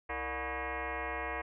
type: tone with frequency modulation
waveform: sine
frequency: 587.3 Hz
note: D5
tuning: in tune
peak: -34 dBFS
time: 0.09-1.42 s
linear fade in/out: 10 ms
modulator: 262 Hz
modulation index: 6.4
effects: none